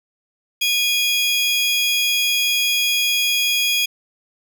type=tone pair together; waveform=35% pulse; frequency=2460 / 3321 Hz; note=D#7 / G#7; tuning=-20 / -1 cents; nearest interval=perfect fourth; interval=519 cents; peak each=-18 / -17 dBFS; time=0.61-3.86 s; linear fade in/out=10 ms; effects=none